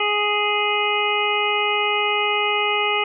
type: harmonic tone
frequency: 416 Hz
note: G#4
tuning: 3 cents sharp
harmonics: 1 / 2 / 3 / 5 / 6 / 7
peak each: -25 / -25 / -25 / -25 / -25 / -25 dBFS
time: 0-3.04 s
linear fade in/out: 5 ms
effects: none